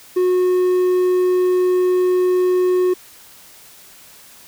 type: tone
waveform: triangle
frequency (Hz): 364.4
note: F#4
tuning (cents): -26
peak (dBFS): -11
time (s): 0.16-2.94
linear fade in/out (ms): 10
effects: white hiss -44 dBFS RMS until 4.47 s